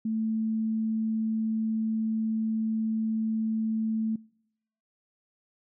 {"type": "tone", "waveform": "sine", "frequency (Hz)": 220.9, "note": "A3", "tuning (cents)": 7, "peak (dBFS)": -26, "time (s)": [0.05, 4.16], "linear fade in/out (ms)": 5, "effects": ["noise-tail reverb RT60 0.8 s tail -26 dB re dry"]}